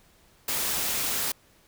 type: noise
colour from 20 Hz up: white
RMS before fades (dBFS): -28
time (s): 0.48-1.32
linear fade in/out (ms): 5
effects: pink hiss -60 dBFS RMS until 1.67 s